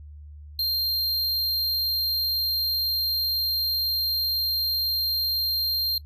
square tone, 4186 Hz, C8, in tune, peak -23 dBFS, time 0.59-5.98 s, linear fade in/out 2 ms, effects noise-tail reverb RT60 0.1 s tail -22 dB re dry + added 74 Hz sine -40 dBFS peak until 6.05 s

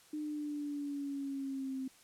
sine linear sweep, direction down, 303.9 to 261.6 Hz, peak -36 dBFS, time 0.13-1.88 s, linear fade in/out 5 ms, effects white hiss -62 dBFS RMS until 2.03 s + low-pass 11000 Hz 12 dB/octave

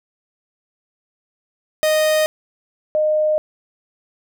45% pulse / sine tone pair in turn, 620 / 613.9 Hz, D#5 / D#5, -6 / -23 cents, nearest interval unison, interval 17 cents, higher first, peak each -14 dBFS, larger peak neither, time 1.83-2.26 / 2.95-3.38 s, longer neither, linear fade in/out 0 ms, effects none

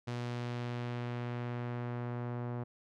sawtooth tone with low-pass filter sweep, 121.1 Hz, B2, 34 cents flat, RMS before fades -38 dBFS, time 0.07-2.64 s, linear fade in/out 10 ms, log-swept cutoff 5500 to 1100 Hz, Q 0.85, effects none

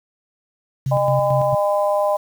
sine tone with tremolo, 133.5 Hz, C3, 35 cents sharp, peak -18 dBFS, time 0.86-1.55 s, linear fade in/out 5 ms, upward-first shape square, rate 4.5 Hz, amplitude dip 60%
harmonic tone, 202.6 Hz, G#3, 43 cents flat, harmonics 3 / 4 / 5, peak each -17 / -23 / -24 dBFS, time 0.91-2.17 s, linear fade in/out 10 ms
effects 7-bit

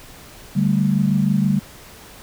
sine chord, D suspended fourth, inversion none, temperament equal with one note detuned, 146.83 / 196 / 222.2 Hz, D3 / G3 / A3, 0 / 0 / +17 cents, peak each -20 / -17 / -22 dBFS, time 0.55-1.6 s, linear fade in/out 20 ms, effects pink hiss -42 dBFS RMS until 2.22 s

